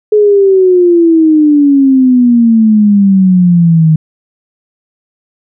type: exponential sweep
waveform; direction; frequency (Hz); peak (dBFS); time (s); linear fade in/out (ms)
sine; down; 426.9 to 155.56; -3; 0.12-3.96; 5
effects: none